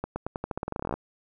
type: accelerating click train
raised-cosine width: 1 ms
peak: -16 dBFS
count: 19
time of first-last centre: 0.04-0.94 s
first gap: 120 ms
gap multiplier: 0.88
effects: none